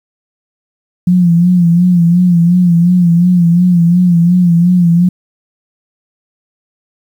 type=tone with vibrato; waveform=sine; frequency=174.61 Hz; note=F3; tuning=in tune; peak=-5 dBFS; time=1.07-5.09 s; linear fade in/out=5 ms; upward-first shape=sine; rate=2.8 Hz; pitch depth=66 cents each way; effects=7-bit